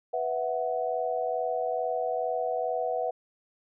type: chord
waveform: sine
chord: B suspended fourth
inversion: none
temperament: just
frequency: 493.9 / 658.5 / 740.8 Hz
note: B4 / E5 / F#5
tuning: 0 / -2 / +2 cents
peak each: -31 dBFS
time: 0.13-3.11 s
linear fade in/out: 10 ms
effects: none